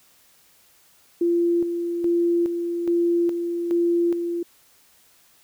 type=tone with tremolo; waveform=sine; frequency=343.3 Hz; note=F4; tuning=30 cents flat; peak=-17 dBFS; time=1.21-4.43 s; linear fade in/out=5 ms; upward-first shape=square; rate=1.2 Hz; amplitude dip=50%; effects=white hiss -57 dBFS RMS until 5.43 s